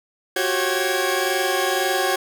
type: tone cluster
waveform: sawtooth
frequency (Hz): 362 / 383.9 / 544 / 768 / 1654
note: F#4 / G4 / C#5 / G5 / G#6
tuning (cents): -38 / -36 / -33 / -36 / -8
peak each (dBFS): -22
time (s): 0.36-2.16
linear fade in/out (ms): 5
effects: none